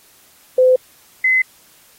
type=tone pair in turn; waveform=sine; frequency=511 / 2040 Hz; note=C5 / C7; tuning=-41 / -44 cents; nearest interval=2 octaves; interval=2397 cents; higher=second; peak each=-8 / -11 dBFS; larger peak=first; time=0.58-0.76 / 1.24-1.42 s; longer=neither; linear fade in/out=5 ms; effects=white hiss -50 dBFS RMS until 1.98 s + AAC 48 kbps